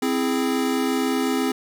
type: chord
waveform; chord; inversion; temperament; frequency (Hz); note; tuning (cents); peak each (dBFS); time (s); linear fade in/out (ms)
square; C augmented; none; equal; 261.6 / 329.6 / 415.3; C4 / E4 / G#4; 0 / 0 / 0; -23 / -28 / -27; 0.02-1.52; 5
effects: none